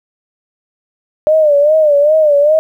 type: tone with vibrato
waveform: sine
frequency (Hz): 600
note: D5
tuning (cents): +37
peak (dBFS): -6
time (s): 1.27-2.59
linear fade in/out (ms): 0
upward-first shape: sine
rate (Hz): 2.5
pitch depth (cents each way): 94
effects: 8-bit